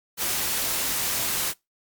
white noise, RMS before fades -26 dBFS, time 0.17-1.54 s, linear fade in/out 50 ms, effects noise-tail reverb RT60 0.2 s tail -23 dB re dry + Opus 48 kbps

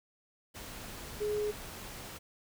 sine tone in noise, 419.5 Hz, G#4, 17 cents sharp, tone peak -30 dBFS, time 1.2-1.52 s, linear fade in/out 20 ms, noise pink, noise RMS -45 dBFS, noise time 0.54-2.19 s, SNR +12 dB, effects none

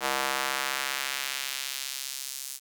square tone with high-pass filter sweep, 67.4 Hz, C#2, 48 cents flat, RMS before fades -32 dBFS, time 0-2.6 s, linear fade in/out 50 ms, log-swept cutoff 740 to 7100 Hz, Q 0.86, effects 8-bit

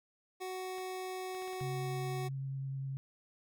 25% pulse tone, 371.9 Hz, F#4, 9 cents sharp, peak -35 dBFS, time 0.4-2.29 s, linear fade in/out 20 ms
clicks, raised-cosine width 0.3 ms, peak -38 dBFS, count 6, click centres 0.783 / 1.349 / 1.422 / 1.478 / 1.532 / 1.604 s
sine tone with vibrato, 135.4 Hz, C#3, 40 cents flat, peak -36 dBFS, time 1.61-2.97 s, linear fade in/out 0 ms, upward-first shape sine, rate 9.9 Hz, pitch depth 10 cents each way
effects none

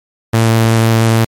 sawtooth tone, 113.3 Hz, A#2, 49 cents flat, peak -4 dBFS, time 0.33-1.25 s, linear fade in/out 10 ms, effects MP3 64 kbps

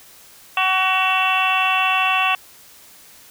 harmonic tone with a mistuned harmonic, 375.6 Hz, F#4, 26 cents sharp, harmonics 2 / 3 / 4 / 5 / 6 / 7 / 8 / 9, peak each -22 / -21 / -28 / -30 / -31 / -19 / -29 / -30 dBFS, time 0.57-2.35 s, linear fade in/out 2 ms, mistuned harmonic 7, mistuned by +38 cents, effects white hiss -46 dBFS RMS until 3.3 s

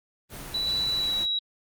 pink noise, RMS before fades -39 dBFS, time 0.29-1.27 s, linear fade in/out 50 ms
sine tone with pitch glide, 3951 to 3874 Hz, B7 to B7, 0 to -34 cents, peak -24 dBFS, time 0.54-1.39 s, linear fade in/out 5 ms, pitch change -34 cents, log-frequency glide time 0.92-1.28 s
effects Opus 24 kbps

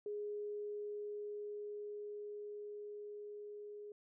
sine tone with level ramp, 415.3 Hz, G#4, in tune, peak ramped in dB -39 to -47 dBFS, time 0.06-3.92 s, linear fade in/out 2 ms, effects none

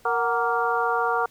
harmonic tone with a mistuned harmonic, 233.1 Hz, A#3, in tune, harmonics 2 / 3 / 4 / 5 / 6, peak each -27 / -27 / -27 / -27 / -27 dBFS, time 0.05-1.26 s, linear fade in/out 5 ms, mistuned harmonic 3, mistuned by +100 cents, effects pink hiss -56 dBFS RMS until 1.3 s

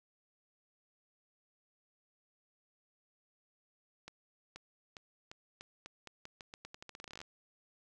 accelerating click train, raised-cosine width 0.2 ms, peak -30 dBFS, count 25, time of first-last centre 4.08-7.215 s, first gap 480 ms, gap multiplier 0.85, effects none

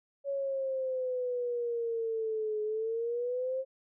sine exponential two-way sweep, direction down then up, 560 to 424.1 to 533 Hz, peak -30 dBFS, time 0.24-3.65 s, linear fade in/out 50 ms, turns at 2.62 s, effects none

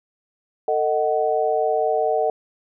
sine chord, D# diminished, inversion second, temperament just, 448 / 622.3 / 746.7 Hz, A4 / D#5 / F#5, +31 / 0 / +16 cents, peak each -22 dBFS, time 0.68-2.3 s, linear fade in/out 2 ms, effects none

